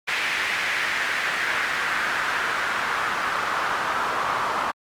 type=noise with band-pass filter sweep; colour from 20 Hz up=pink; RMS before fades=-25 dBFS; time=0.07-4.72 s; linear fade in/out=20 ms; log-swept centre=2100 to 1100 Hz; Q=2.3; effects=Opus 48 kbps